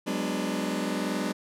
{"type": "chord", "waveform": "sawtooth", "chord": "G# half-diminished seventh", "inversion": "third", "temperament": "just", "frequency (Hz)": [186.89, 207.7, 249.2, 299], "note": ["F#3", "G#3", "B3", "D4"], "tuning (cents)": [18, 0, 16, 31], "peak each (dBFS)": -29, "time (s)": [0.06, 1.33], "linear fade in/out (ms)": 20, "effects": ["low-pass 12000 Hz 12 dB/octave"]}